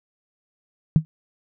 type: tone with exponential decay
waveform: sine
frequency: 157.5 Hz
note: D#3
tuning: 21 cents sharp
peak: -7 dBFS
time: 0.96-1.05 s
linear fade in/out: 0 ms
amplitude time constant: 18 ms
effects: none